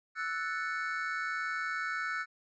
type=chord; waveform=triangle; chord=F# minor seventh; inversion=third; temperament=equal; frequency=1318.5 / 1480 / 1760 / 2217 Hz; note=E6 / F#6 / A6 / C#7; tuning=0 / 0 / 0 / 0 cents; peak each=-36 / -34 / -38 / -40 dBFS; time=0.15-2.26 s; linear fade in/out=50 ms; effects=resampled to 16000 Hz